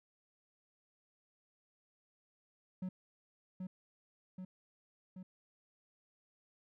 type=tone with echo; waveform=triangle; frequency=185 Hz; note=F#3; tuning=in tune; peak=-35 dBFS; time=2.82-2.89 s; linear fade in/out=5 ms; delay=780 ms; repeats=3; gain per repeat=-3 dB; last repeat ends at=5.23 s; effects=none